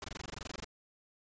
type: noise bursts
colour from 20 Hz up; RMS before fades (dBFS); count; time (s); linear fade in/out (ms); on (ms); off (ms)
pink; -42; 15; 0.02-0.645; 2; 23; 20
effects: resampled to 16000 Hz